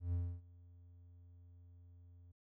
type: tone with ADSR envelope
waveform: triangle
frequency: 87.31 Hz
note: F2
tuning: in tune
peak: -31 dBFS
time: 0-2.32 s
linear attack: 130 ms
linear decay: 280 ms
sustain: -24 dB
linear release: 9 ms
effects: none